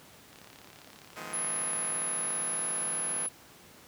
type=click train; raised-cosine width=0.2 ms; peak=-33 dBFS; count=55; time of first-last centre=0.33-1.877 s; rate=34.9 Hz
type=chord; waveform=5% pulse; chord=F half-diminished seventh; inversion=third; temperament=just; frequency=157.15 / 174.61 / 209.5 / 251.4 Hz; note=Eb3 / F3 / Ab3 / Cb4; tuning=+18 / 0 / +15 / +31 cents; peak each=-35 dBFS; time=1.16-3.27 s; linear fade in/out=10 ms
type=tone; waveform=sine; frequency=10500 Hz; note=E9; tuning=8 cents flat; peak=-30 dBFS; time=1.33-3.29 s; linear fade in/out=10 ms
effects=pink hiss -54 dBFS RMS until 3.87 s + high-pass 100 Hz 12 dB/octave